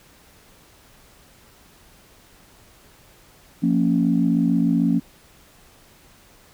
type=chord; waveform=sine; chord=Bb minor; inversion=second; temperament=equal with one note detuned; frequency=174.61 / 230.5 / 277.2 Hz; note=F3 / Bb3 / Db4; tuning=0 / -19 / 0 cents; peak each=-20 dBFS; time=3.62-5 s; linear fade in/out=20 ms; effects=tanh soft clip ceiling -7 dBFS + pink hiss -52 dBFS RMS until 6.53 s